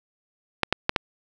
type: clicks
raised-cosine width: 0.3 ms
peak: -3 dBFS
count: 4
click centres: 0.633 / 0.726 / 0.894 / 0.962 s
effects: none